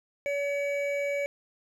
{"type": "tone pair together", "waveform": "triangle", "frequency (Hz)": [568, 2272], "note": ["C#5", "C#7"], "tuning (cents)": [42, 42], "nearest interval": "2 octaves", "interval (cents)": 2400, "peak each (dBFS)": [-26, -32], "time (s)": [0.26, 1.26], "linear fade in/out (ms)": 0, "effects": []}